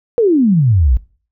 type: exponential sweep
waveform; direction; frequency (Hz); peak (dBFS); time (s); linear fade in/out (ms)
sine; down; 493.9 to 54; -8; 0.18-0.97; 0
effects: noise-tail reverb RT60 0.4 s tail -20 dB re dry